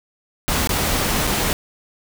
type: noise with dropouts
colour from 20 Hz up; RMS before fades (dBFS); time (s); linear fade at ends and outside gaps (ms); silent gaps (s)
pink; -20; 0.48-1.53; 0; 0.673-0.692 / 1.269-1.274
effects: none